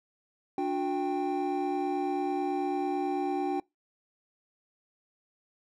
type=tone cluster; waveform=triangle; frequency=293.7 / 362.8 / 787 Hz; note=D4 / F#4 / G5; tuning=0 / -34 / +7 cents; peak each=-30 dBFS; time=0.58-3.6 s; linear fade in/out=2 ms; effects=noise-tail reverb RT60 0.2 s tail -25 dB re dry